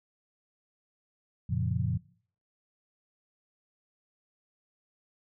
sine chord, Gb major seventh, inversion none, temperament equal with one note detuned, 90.96 / 116.54 / 138.59 / 174.61 Hz, Gb2 / Bb2 / Db3 / F3, -29 / 0 / 0 / 0 cents, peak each -32 / -31 / -33 / -34 dBFS, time 1.49-1.98 s, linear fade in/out 10 ms, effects noise-tail reverb RT60 0.5 s tail -20 dB re dry

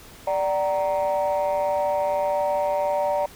sine chord, D augmented, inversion none, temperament equal with one note detuned, 587.3 / 759 / 932.3 Hz, D5 / F#5 / A#5, 0 / +44 / 0 cents, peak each -21 / -26 / -25 dBFS, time 0.27-3.26 s, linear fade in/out 5 ms, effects tanh soft clip ceiling -16 dBFS + pink hiss -46 dBFS RMS until 3.35 s

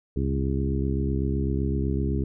harmonic tone with a mistuned harmonic, 67.9 Hz, C#2, 35 cents flat, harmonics 1 / 2 / 3 / 4 / 5 / 6, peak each -26 / -29 / -31 / -32 / -33 / -34 dBFS, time 0.16-2.24 s, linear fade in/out 5 ms, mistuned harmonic 1, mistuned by +71 cents, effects none

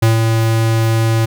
square tone with ADSR envelope, 112.8 Hz, A2, 44 cents sharp, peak -8 dBFS, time 0.02-1.26 s, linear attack 8 ms, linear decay 140 ms, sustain -4 dB, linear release 13 ms, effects none

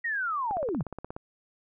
sine linear sweep, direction down, 1916 to 110 Hz, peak -27 dBFS, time 0.04-0.83 s, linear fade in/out 10 ms
click train, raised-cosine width 1 ms, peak -23 dBFS, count 12, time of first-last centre 0.51-1.165 s, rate 16.8 Hz
effects none

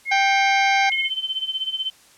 sine tone, 2156 Hz, C#7, 49 cents flat, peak -21 dBFS, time 0.05-1.1 s, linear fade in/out 50 ms
harmonic tone, 785 Hz, G5, 2 cents sharp, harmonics 1 / 2 / 3 / 4 / 5 / 6 / 7 / 8, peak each -18 / -24 / -28 / -30 / -32 / -34 / -35 / -36 dBFS, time 0.11-0.9 s, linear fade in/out 10 ms
sine tone with tremolo, 3079 Hz, G7, 32 cents flat, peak -20 dBFS, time 0.92-1.9 s, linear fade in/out 0 ms, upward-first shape sine, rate 16 Hz, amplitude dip 80%
effects white hiss -52 dBFS RMS until 2.17 s + low-pass 10000 Hz 12 dB/octave

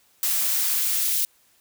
blue noise with high-pass filter sweep, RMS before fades -23 dBFS, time 0.23-1.25 s, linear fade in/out 0 ms, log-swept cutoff 220 to 2900 Hz, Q 0.75, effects white hiss -61 dBFS RMS until 1.6 s

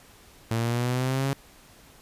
sawtooth exponential sweep, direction up, 112.8 to 138.59 Hz, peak -20 dBFS, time 0.51-1.33 s, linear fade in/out 0 ms, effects pink hiss -53 dBFS RMS until 2.01 s + resampled to 32000 Hz

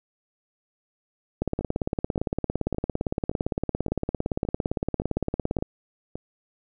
two click trains, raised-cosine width 2 ms, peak -11 / -20 dBFS, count 75 / 9, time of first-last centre 1.42-5.625 / 1.61-6.155 s, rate 17.6 / 1.76 Hz, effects none

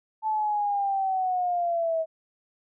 sine linear sweep, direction down, 877 to 639 Hz, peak -23 dBFS, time 0.22-2.06 s, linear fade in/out 50 ms, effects none

